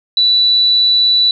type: tone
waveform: sine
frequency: 3958 Hz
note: B7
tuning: 3 cents sharp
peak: -8 dBFS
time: 0.17-1.31 s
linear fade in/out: 2 ms
effects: none